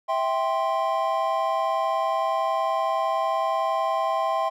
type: chord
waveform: triangle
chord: C major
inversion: first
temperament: just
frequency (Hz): 654.1 / 784.9 / 1046.5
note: E5 / G5 / C6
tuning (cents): -14 / +2 / 0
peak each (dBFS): -24 / -25 / -24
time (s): 0.08-4.5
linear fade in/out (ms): 20
effects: none